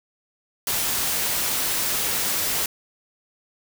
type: noise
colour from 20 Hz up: white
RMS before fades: -24 dBFS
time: 0.67-2.66 s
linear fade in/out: 2 ms
effects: none